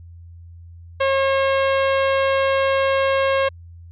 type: tone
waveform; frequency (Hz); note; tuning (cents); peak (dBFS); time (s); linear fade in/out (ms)
sawtooth; 541; C#5; -42; -12; 1-3.49; 10
effects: added 85 Hz sine -38 dBFS peak until 3.91 s + resampled to 8000 Hz

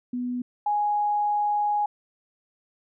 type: tone pair in turn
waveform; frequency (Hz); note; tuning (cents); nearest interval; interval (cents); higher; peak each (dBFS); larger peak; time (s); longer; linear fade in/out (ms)
sine; 246.9 / 830.5; B3 / G#5; 0 / 0; octave + major sixth; 2100; second; -26 / -21; second; 0.13-0.42 / 0.66-1.86; second; 5
effects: none

